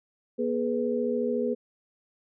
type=tone cluster; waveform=sine; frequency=240.6 / 421.2 / 495.1 Hz; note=B3 / G#4 / B4; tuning=-45 / +24 / +4 cents; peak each=-29 dBFS; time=0.38-1.55 s; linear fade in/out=20 ms; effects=none